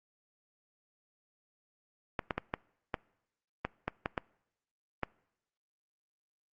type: clicks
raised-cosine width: 0.5 ms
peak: -16 dBFS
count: 10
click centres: 2.192 / 2.308 / 2.38 / 2.539 / 2.942 / 3.65 / 3.88 / 4.059 / 4.178 / 5.033 s
effects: noise-tail reverb RT60 0.8 s tail -24 dB re dry + Opus 48 kbps